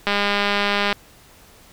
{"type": "click train", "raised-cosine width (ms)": 0.3, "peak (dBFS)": -4, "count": 175, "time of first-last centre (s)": [0.07, 0.927], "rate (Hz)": 203, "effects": ["pink hiss -49 dBFS RMS until 1.72 s"]}